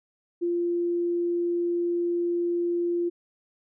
sine tone, 346.3 Hz, F4, 15 cents flat, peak -23 dBFS, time 0.41-3.1 s, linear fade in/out 20 ms, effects none

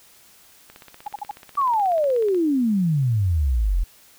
click train, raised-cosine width 0.3 ms, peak -26 dBFS, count 28, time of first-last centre 0.7-2.346 s, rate 16.4 Hz
sine tone bursts, 830.6 Hz, G#5, in tune, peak -25 dBFS, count 4, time 1.06-1.312 s, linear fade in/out 5 ms, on 21 ms, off 56 ms
sine exponential sweep, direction down, 1174.7 to 39.58 Hz, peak -17 dBFS, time 1.57-3.84 s, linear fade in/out 10 ms
effects white hiss -52 dBFS RMS until 4.18 s

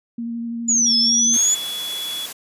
sine tone with vibrato, 233.1 Hz, A#3, in tune, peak -24 dBFS, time 0.18-1.37 s, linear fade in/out 5 ms, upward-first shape sine, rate 12 Hz, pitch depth 14 cents each way
sine exponential two-way sweep, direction down then up, 7040 to 5160 to 7040 Hz, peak -14 dBFS, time 0.68-1.55 s, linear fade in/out 10 ms, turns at 0.96 s
triangle tone, 3391 Hz, G#7, 35 cents sharp, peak -24 dBFS, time 0.86-2.26 s, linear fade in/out 5 ms
white high-pass noise, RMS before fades -32 dBFS, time 1.33-2.33 s, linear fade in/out 10 ms, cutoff 170 Hz, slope 12 dB/octave
effects resampled to 32000 Hz

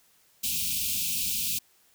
white band-stop noise, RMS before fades -29 dBFS, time 0.43-1.59 s, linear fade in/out 10 ms, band 260 to 2400 Hz, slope 96 dB/octave, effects white hiss -63 dBFS RMS until 1.94 s

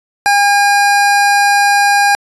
25% pulse tone, 810 Hz, G#5, 43 cents flat, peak -4 dBFS, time 0.26-2.15 s, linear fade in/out 0 ms, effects resampled to 24000 Hz

